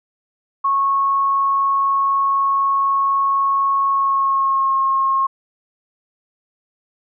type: tone with pitch glide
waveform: sine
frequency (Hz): 1099 to 1078.2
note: C#6 to C#6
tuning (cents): -15 to -48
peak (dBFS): -14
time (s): 0.64-5.27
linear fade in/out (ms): 10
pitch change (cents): -33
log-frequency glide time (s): 3.91-4.75
effects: none